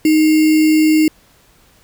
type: tone with sample-and-hold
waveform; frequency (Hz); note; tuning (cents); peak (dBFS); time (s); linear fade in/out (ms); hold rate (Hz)
sine; 311.3; D#4; +1; -8; 0.05-1.08; 2; 2450
effects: pink hiss -51 dBFS RMS until 1.83 s